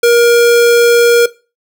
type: tone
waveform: square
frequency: 473.2 Hz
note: A#4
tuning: 26 cents sharp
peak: -6 dBFS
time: 0.03-1.26 s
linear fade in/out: 5 ms
effects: noise-tail reverb RT60 0.3 s tail -19 dB re dry